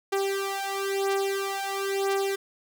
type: beating tone pair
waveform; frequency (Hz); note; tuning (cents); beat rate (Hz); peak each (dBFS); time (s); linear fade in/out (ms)
sawtooth; 391.9 / 392.9; G4 / G4; 0 / +4; 1; -25 / -25; 0.12-2.36; 10
effects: none